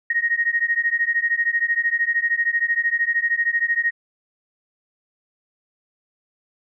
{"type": "beating tone pair", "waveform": "sine", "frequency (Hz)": [1864.7, 1877.7], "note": ["A#6", "A#6"], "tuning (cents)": [0, 12], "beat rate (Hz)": 13, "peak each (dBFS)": -21, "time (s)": [0.1, 3.91], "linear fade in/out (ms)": 5, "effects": []}